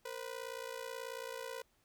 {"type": "ring-modulated tone", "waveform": "sawtooth", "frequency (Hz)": 494.1, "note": "B4", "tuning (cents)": 1, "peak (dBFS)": -35, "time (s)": [0.05, 1.62], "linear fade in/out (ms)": 5, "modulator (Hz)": 29.2, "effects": ["pink hiss -74 dBFS RMS until 1.84 s"]}